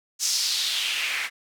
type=noise with band-pass filter sweep; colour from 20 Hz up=white; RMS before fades=-26 dBFS; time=0.19-1.3 s; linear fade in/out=50 ms; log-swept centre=6100 to 1900 Hz; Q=2.9; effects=none